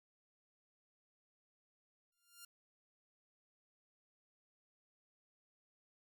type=tone with exponential growth; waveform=5% pulse; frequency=1400 Hz; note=F6; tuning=4 cents sharp; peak=-39 dBFS; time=2.12-2.45 s; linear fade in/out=5 ms; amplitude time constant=70 ms; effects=none